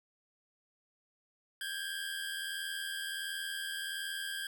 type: tone pair together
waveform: 25% pulse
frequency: 1579.8 / 1661.2 Hz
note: G6 / G#6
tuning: +13 / 0 cents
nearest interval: minor second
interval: 87 cents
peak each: -35 / -37 dBFS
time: 1.61-4.47 s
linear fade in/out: 2 ms
effects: none